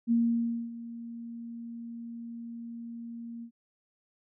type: tone with ADSR envelope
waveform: sine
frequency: 233.1 Hz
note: A#3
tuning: in tune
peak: -21 dBFS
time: 0.07-3.51 s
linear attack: 43 ms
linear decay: 590 ms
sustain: -17 dB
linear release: 81 ms
effects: none